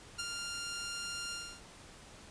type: tone with ADSR envelope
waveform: 10% pulse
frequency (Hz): 1396.9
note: F6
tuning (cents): 0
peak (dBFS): -26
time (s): 0.18-1.62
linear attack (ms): 18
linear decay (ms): 24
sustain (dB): -4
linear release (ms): 300
effects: pink hiss -54 dBFS RMS until 2.3 s + resampled to 22050 Hz